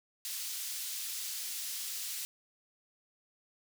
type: high-pass noise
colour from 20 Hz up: pink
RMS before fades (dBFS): -39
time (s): 0.25-2.25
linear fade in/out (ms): 0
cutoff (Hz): 4300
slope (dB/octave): 12
effects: none